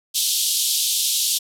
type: band-pass noise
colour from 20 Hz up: pink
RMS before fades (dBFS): -21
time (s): 0.14-1.39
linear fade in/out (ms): 20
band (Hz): 3200 to 14000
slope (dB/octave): 48
effects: none